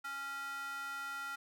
square tone with high-pass filter, 277.2 Hz, C#4, in tune, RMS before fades -42 dBFS, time 0.04-1.36 s, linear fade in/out 10 ms, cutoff 1300 Hz, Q 4.7, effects none

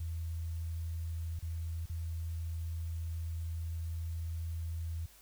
sine tone with dropouts, 82.41 Hz, E2, in tune, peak -35 dBFS, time 0-5.06 s, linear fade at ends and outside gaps 5 ms, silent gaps 1.391-1.425 / 1.858-1.896 s, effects added 50 Hz sine -63 dBFS peak until 5.21 s + white hiss -60 dBFS RMS until 5.21 s

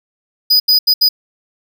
square tone bursts at uneven times, 4963 Hz, D#8, 5 cents flat, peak -8 dBFS, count 4, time 0.5-0.6 / 0.68-0.79 / 0.87-0.94 / 1.01-1.09 s, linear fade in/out 10 ms, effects none

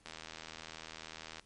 click train, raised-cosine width 0.2 ms, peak -27 dBFS, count 108, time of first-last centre 0.06-1.396 s, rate 80.1 Hz, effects pink hiss -67 dBFS RMS until 1.45 s + MP3 48 kbps

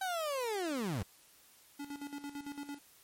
30% pulse linear sweep, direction down, 777 to 82.1 Hz, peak -31 dBFS, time 0.01-1.03 s, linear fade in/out 5 ms
square tone with tremolo, 285.6 Hz, D4, 48 cents flat, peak -40 dBFS, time 1.79-2.79 s, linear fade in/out 10 ms, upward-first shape square, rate 8.9 Hz, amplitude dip 70%
effects white hiss -62 dBFS RMS until 3.03 s + MP3 64 kbps

